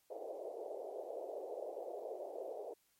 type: band-pass noise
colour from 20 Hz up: white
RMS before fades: -45 dBFS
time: 0.1-2.74 s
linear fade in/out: 10 ms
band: 390 to 670 Hz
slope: 48 dB/octave
effects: white hiss -75 dBFS RMS until 2.99 s + MP3 64 kbps